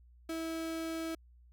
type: tone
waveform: 35% pulse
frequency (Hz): 325.6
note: E4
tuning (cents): -21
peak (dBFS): -34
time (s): 0.29-1.15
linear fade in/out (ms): 5
effects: added 60 Hz sine -57 dBFS peak until 1.52 s